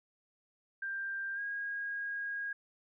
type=tone with pitch glide; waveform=sine; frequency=1586 to 1635.3 Hz; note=G6 to G#6; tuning=+20 to -27 cents; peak=-35 dBFS; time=0.82-2.53 s; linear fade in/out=5 ms; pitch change=+53 cents; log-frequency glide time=1.35-1.4 s; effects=none